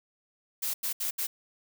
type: noise bursts at uneven times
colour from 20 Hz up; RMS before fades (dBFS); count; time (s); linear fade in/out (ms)
blue; -31; 4; 0.62-0.74 / 0.83-0.93 / 1-1.11 / 1.18-1.27; 10
effects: none